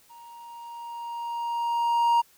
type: tone with level ramp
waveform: triangle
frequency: 939 Hz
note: A#5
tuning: 12 cents sharp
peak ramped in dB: -44 to -15 dBFS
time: 0.09-2.22 s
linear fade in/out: 20 ms
effects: white hiss -59 dBFS RMS until 2.37 s